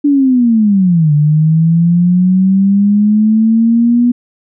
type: linear two-way sweep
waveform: sine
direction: down then up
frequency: 293.2 to 146.4 to 244.1 Hz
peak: -6 dBFS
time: 0.04-4.12 s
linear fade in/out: 10 ms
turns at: 1.13 s
effects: none